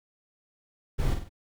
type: noise with echo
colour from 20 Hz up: brown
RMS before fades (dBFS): -26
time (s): 0.98-1.15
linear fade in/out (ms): 20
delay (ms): 48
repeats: 3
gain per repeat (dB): -6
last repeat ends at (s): 1.294
effects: none